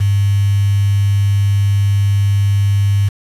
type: tone with quantisation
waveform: sine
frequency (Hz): 100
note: G2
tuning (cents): +35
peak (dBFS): -10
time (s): 0-3.09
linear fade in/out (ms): 10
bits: 5
effects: resampled to 32000 Hz